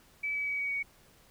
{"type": "tone with pitch steps", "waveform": "sine", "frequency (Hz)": [2300, 2285, 2271, 2257, 2242], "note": ["D7", "D7", "C#7", "C#7", "C#7"], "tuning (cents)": [-37, -48, 41, 31, 19], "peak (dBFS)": -30, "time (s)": [0.23, 0.83], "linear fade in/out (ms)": 10, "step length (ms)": 120, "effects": ["pink hiss -61 dBFS RMS until 1.3 s"]}